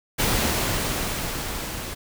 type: noise with level ramp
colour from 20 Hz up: pink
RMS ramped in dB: -21 to -33 dBFS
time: 0.18-1.95 s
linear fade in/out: 20 ms
effects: none